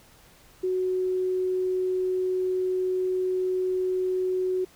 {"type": "tone", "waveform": "sine", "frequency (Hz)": 370, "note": "F#4", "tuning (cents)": 0, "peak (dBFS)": -23, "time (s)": [0.63, 4.65], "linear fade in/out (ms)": 10, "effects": ["pink hiss -55 dBFS RMS until 4.75 s"]}